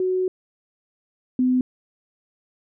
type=tone pair in turn; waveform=sine; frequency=370.4 / 253.6 Hz; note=F#4 / B3; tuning=+2 / +46 cents; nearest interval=perfect fifth; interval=656 cents; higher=first; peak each=-19 / -16 dBFS; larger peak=second; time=0-0.28 / 1.39-1.61 s; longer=first; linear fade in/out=2 ms; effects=none